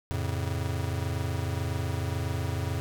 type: chord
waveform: square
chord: F augmented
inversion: none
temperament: just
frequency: 87.31 / 109.13 / 136.42 Hz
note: F2 / A2 / C#3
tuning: 0 / -14 / -27 cents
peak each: -32 / -34 / -35 dBFS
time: 0.11-2.8 s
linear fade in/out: 0 ms
effects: none